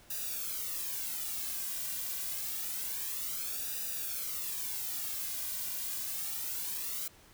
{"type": "noise with flanger", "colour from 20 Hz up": "blue", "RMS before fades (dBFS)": -37, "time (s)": [0.1, 7.08], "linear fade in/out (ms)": 5, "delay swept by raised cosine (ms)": [0.92, 2.32], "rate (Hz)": 0.27, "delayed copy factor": -0.9, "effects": ["pink hiss -59 dBFS RMS until 7.33 s"]}